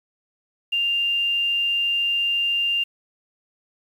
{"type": "tone with quantisation", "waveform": "sine", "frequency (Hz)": 2794, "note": "F7", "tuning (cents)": 0, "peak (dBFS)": -19, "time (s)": [0.72, 2.84], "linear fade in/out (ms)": 10, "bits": 8, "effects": []}